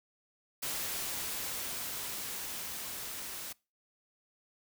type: noise with level ramp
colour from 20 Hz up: white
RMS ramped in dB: -36 to -42 dBFS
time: 0.62-3.53 s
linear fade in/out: 10 ms
effects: noise-tail reverb RT60 0.3 s tail -24 dB re dry